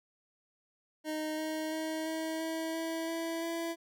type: tone with pitch steps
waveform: 25% pulse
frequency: 310 / 313.2 / 316.5 / 319.8 / 323.2 / 326.5 / 330 / 333.4 Hz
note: D#4 / D#4 / D#4 / D#4 / E4 / E4 / E4 / E4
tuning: -6 / +11 / +30 / +48 / -34 / -17 / +2 / +20 cents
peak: -30 dBFS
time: 1.04-3.76 s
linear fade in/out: 50 ms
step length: 340 ms
effects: none